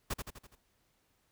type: noise with echo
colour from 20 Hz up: pink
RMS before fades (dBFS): -34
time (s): 0.1-0.14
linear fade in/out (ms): 10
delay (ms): 83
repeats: 5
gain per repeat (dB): -5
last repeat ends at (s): 0.555
effects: pink hiss -74 dBFS RMS until 1.31 s